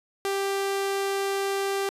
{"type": "tone", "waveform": "sawtooth", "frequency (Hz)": 393.5, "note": "G4", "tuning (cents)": 7, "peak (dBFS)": -21, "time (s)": [0.25, 1.89], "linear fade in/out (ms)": 0, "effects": ["resampled to 32000 Hz"]}